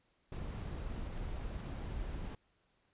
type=noise; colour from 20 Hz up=brown; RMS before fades=-41 dBFS; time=0.32-2.35 s; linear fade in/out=2 ms; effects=pink hiss -75 dBFS RMS until 2.93 s + resampled to 8000 Hz